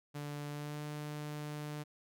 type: tone with pitch glide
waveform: sawtooth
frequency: 146.2 to 149.19 Hz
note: D3 to D3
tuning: -7 to +28 cents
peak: -36 dBFS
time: 0.14-1.84 s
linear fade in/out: 20 ms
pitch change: +35 cents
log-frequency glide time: 0.49-0.82 s
effects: none